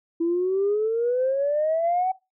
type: exponential sweep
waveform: sine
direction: up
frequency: 329.6 to 760 Hz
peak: -19 dBFS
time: 0.2-2.12 s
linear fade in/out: 10 ms
effects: noise-tail reverb RT60 0.2 s tail -17 dB re dry + tanh soft clip ceiling -15 dBFS